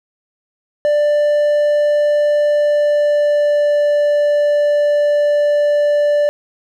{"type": "tone with pitch glide", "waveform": "triangle", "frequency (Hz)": [590, 586.6], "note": ["D5", "D5"], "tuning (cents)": [8, -2], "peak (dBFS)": -9, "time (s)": [0.85, 6.29], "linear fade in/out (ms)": 0, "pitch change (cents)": -10, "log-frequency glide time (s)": [2.47, 3.79], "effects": []}